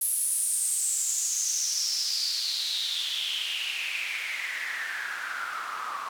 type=noise with band-pass filter sweep; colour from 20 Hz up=white; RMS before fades=-30 dBFS; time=0.01-6.09 s; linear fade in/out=5 ms; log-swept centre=11000 to 1100 Hz; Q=6.9; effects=none